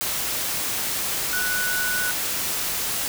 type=tone in noise; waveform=sine; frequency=1480 Hz; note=F#6; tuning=in tune; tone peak=-24 dBFS; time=1.33-2.11 s; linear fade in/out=0 ms; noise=white; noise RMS=-26 dBFS; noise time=0.01-3.08 s; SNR=-1 dB; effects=none